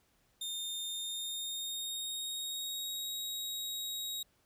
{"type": "tone with pitch glide", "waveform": "sawtooth", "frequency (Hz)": [3640, 3795], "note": ["A#7", "A#7"], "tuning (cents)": [-42, 30], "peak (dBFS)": -34, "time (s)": [0.41, 4.23], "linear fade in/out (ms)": 5, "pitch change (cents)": 72, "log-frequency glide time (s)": [0.87, 3.12], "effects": ["pink hiss -72 dBFS RMS until 4.45 s"]}